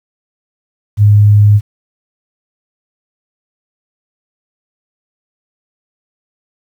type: tone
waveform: sine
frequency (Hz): 103.83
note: G#2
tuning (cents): 0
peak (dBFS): -3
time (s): 0.97-1.61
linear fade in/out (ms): 50
effects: 7-bit